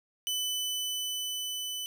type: tone with level ramp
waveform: sawtooth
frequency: 3000 Hz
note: F#7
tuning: 23 cents sharp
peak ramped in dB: -26 to -31 dBFS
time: 0.27-1.86 s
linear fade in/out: 0 ms
effects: none